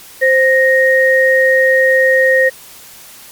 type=tone pair together; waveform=sine; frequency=523.3 / 1864.8 Hz; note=C5 / A#6; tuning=0 / 0 cents; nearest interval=octave + minor seventh; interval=2200 cents; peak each=-10 dBFS; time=0.21-2.5 s; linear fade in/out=20 ms; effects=white hiss -37 dBFS RMS until 3.31 s + MP3 96 kbps

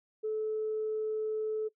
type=tone; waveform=sine; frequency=433.5 Hz; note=A4; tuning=26 cents flat; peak=-29 dBFS; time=0.23-1.69 s; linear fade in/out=20 ms; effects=noise-tail reverb RT60 0.1 s tail -21 dB re dry + tanh soft clip ceiling -25 dBFS

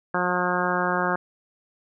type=harmonic tone; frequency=179.4 Hz; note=F3; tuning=47 cents sharp; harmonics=1 / 2 / 3 / 4 / 5 / 6 / 7 / 8 / 9; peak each=-30 / -30 / -30 / -30 / -30 / -30 / -30 / -30 / -30 dBFS; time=0.14-1.16 s; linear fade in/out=5 ms; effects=none

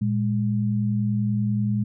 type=tone pair together; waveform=sine; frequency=115.5 / 205.8 Hz; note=A#2 / G#3; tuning=-16 / -16 cents; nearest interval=minor seventh; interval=1000 cents; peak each=-23 dBFS; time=0.01-1.84 s; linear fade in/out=10 ms; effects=none

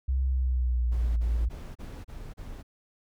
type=tone with pitch glide; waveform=sine; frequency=65.5 to 57.35 Hz; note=C2 to A#1; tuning=+2 to -28 cents; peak=-23 dBFS; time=0.08-1.49 s; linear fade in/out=10 ms; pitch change=-230 cents; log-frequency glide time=0.26-1.16 s
type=noise bursts; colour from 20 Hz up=brown; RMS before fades=-40 dBFS; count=6; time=0.91-2.63 s; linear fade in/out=20 ms; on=260 ms; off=32 ms
effects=none

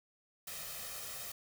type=noise with comb filter; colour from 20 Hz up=white; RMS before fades=-44 dBFS; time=0.47-1.32 s; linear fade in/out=5 ms; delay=1.6 ms; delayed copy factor=+0.65; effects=none

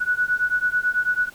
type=beating tone pair; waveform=sine; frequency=1469 / 1478.1 Hz; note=F#6 / F#6; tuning=-13 / -2 cents; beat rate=9.1 Hz; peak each=-22 dBFS; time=0-1.3 s; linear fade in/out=20 ms; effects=pink hiss -48 dBFS RMS until 1.34 s

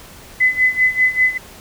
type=tone with tremolo; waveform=sine; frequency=2018 Hz; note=B6; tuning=37 cents sharp; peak=-9 dBFS; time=0.4-1.38 s; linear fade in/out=10 ms; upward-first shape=sine; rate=5.1 Hz; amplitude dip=85%; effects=pink hiss -40 dBFS RMS until 1.6 s

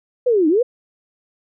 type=linear two-way sweep; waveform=sine; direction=down then up; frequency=517 to 293.7 to 517 Hz; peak=-12 dBFS; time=0.26-0.63 s; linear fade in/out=10 ms; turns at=0.48 s; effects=none

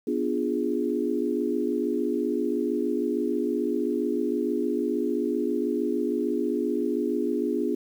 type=chord; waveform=sine; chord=B diminished seventh; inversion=none; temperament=equal; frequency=246.9 / 293.7 / 349.2 / 415.3 Hz; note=B3 / D4 / F4 / Ab4; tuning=0 / 0 / 0 / 0 cents; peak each=-29 dBFS; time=0.07-7.75 s; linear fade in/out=5 ms; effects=9-bit

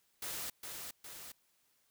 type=noise with echo; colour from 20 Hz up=white; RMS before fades=-41 dBFS; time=0.22-0.5 s; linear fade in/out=5 ms; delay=410 ms; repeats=2; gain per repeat=-4 dB; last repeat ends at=1.32 s; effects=white hiss -74 dBFS RMS until 1.9 s

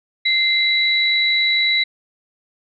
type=tone pair together; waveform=sine; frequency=2083 / 3932 Hz; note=C7 / B7; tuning=-8 / -8 cents; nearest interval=major seventh; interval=1100 cents; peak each=-17 dBFS; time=0.25-1.84 s; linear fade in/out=10 ms; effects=none

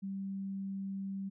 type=tone; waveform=sine; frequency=194.8 Hz; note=G3; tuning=11 cents flat; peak=-36 dBFS; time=0.02-1.3 s; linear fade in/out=20 ms; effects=none

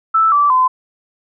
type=tone with pitch steps; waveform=sine; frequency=1318.5 / 1161.2 / 1022.6 Hz; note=E6 / D6 / C6; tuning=0 / -20 / -40 cents; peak=-9 dBFS; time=0.14-0.68 s; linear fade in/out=10 ms; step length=180 ms; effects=none

